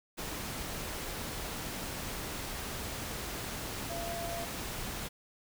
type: tone in noise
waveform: sine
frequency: 681 Hz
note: F5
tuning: 44 cents flat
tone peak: -38 dBFS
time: 3.89-4.46 s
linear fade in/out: 20 ms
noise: pink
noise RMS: -39 dBFS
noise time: 0.17-5.09 s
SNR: -2 dB
effects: none